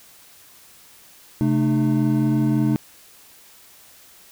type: tone cluster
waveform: triangle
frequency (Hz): 133.7 / 219.1 / 302.9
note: C3 / A3 / D#4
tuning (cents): +38 / -7 / -46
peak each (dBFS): -19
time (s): 1.41-2.76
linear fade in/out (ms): 0
effects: white hiss -49 dBFS RMS until 4.31 s